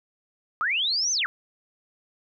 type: linear two-way sweep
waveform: sine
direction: up then down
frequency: 1169 to 6290 to 1240 Hz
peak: -22 dBFS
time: 0.61-1.26 s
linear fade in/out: 0 ms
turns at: 1.12 s
effects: none